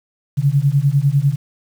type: beating tone pair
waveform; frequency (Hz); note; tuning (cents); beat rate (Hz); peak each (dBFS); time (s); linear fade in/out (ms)
sine; 135.8 / 145.8; C#3 / D3; -35 / -12; 10; -15; 0.37-1.36; 20
effects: 7-bit